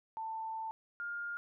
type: tone pair in turn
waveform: sine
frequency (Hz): 889 / 1411.2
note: A5 / F6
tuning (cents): +18 / +18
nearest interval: minor sixth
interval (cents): 800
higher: second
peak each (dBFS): -37 / -37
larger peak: neither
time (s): 0.17-0.71 / 1-1.37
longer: first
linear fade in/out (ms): 0
effects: none